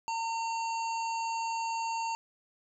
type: harmonic tone with a mistuned harmonic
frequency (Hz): 911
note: A#5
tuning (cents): -40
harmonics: 1 / 3 / 5 / 7 / 8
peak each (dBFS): -31 / -41 / -45 / -48 / -49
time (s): 0.08-2.15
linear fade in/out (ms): 0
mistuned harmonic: 7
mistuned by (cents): +55
effects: none